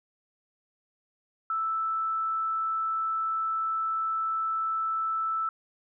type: tone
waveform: sine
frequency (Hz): 1318.5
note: E6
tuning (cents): 0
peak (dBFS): -26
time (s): 1.5-5.49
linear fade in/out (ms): 2
effects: none